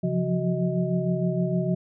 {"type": "tone cluster", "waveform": "sine", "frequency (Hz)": [135.9, 174.5, 181, 372.1, 630], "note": ["C#3", "F3", "F#3", "F#4", "D#5"], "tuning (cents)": [-34, -1, -38, 10, 21], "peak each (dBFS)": [-29, -25, -30, -31, -31], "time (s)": [0.03, 1.75], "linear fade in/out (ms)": 10, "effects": []}